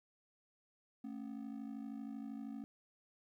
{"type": "ring-modulated tone", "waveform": "triangle", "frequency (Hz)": 246.9, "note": "B3", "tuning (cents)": 0, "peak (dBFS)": -38, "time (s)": [1.04, 2.64], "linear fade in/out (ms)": 0, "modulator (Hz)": 26.4, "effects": ["13-bit"]}